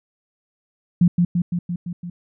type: tone with echo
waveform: sine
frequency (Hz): 174.61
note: F3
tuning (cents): 0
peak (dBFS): -10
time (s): 1.01-1.08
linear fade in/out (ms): 5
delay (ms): 170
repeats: 6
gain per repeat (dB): -3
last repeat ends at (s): 2.1
effects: none